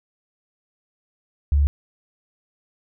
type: tone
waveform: sine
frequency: 71.7 Hz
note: D2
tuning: 41 cents flat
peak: -14 dBFS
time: 1.52-1.67 s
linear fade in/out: 0 ms
effects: none